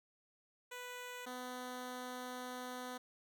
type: tone pair in turn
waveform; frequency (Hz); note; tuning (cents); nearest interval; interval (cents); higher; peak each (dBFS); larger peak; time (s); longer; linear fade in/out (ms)
10% pulse; 494.2 / 250.8; B4 / B3; +1 / +27; octave; 1174; first; -37 / -35; second; 0.71-1.26 / 1.26-2.98; second; 10
effects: none